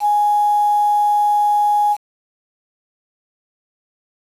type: tone with quantisation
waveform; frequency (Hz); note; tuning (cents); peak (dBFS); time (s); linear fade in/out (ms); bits
sine; 830.6; G#5; 0; -12; 0-1.97; 50; 6
effects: resampled to 32000 Hz